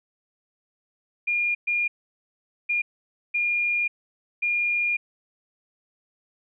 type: tone bursts at uneven times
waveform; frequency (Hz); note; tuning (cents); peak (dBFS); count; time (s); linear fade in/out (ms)
sine; 2418; D7; +50; -21; 5; 1.27-1.55 / 1.67-1.88 / 2.69-2.82 / 3.34-3.88 / 4.42-4.97; 10
effects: none